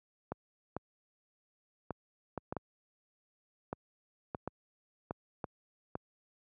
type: clicks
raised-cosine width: 1 ms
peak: -22 dBFS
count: 12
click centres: 0.32 / 0.766 / 1.907 / 2.377 / 2.525 / 2.567 / 3.729 / 4.348 / 4.476 / 5.109 / 5.442 / 5.954 s
effects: high-pass 80 Hz 12 dB/octave